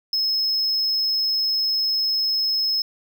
triangle tone, 5180 Hz, E8, 31 cents flat, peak -18 dBFS, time 0.13-2.82 s, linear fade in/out 2 ms, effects none

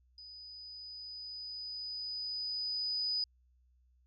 sine tone with level ramp, 4978 Hz, D#8, in tune, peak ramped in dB -48 to -30 dBFS, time 0.18-3.24 s, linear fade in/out 2 ms, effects added 62 Hz sine -65 dBFS peak until 4.06 s + MP3 96 kbps

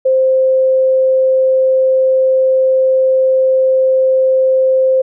sine tone, 523.3 Hz, C5, in tune, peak -8 dBFS, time 0.05-5.02 s, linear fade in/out 10 ms, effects none

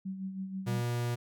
sine tone with tremolo, 190.8 Hz, G3, 47 cents flat, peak -33 dBFS, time 0.05-0.82 s, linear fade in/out 10 ms, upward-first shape sine, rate 6.2 Hz, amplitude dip 55%
45% pulse tone, 120 Hz, B2, 49 cents flat, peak -30 dBFS, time 0.66-1.16 s, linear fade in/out 20 ms
effects none

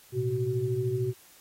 sine tone cluster, 113.3 / 126.6 / 375.6 Hz, A#2 / B2 / F#4, -49 / +43 / +26 cents, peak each -32 / -30 / -29 dBFS, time 0.12-1.14 s, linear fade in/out 50 ms, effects white hiss -56 dBFS RMS until 1.4 s + AAC 48 kbps

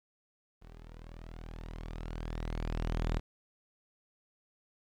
sawtooth tone with level ramp, 40.43 Hz, E1, 33 cents flat, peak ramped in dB -46 to -25 dBFS, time 0.61-3.2 s, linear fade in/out 20 ms, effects low-pass 5000 Hz 12 dB/octave + 11-bit

